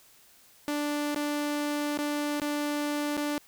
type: tone with dropouts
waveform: sawtooth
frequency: 293.7 Hz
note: D4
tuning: in tune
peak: -24 dBFS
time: 0.68-3.38 s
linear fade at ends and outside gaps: 0 ms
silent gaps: 1.146-1.161 / 1.975-1.988 / 2.4-2.418 / 3.169-3.175 s
effects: white hiss -58 dBFS RMS until 3.47 s